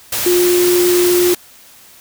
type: tone in noise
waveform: sine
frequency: 355.1 Hz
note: F4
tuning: 29 cents sharp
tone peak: -10 dBFS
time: 0.26-1.34 s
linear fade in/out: 5 ms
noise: white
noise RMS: -19 dBFS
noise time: 0.12-1.35 s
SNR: +6 dB
effects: white hiss -43 dBFS RMS until 2 s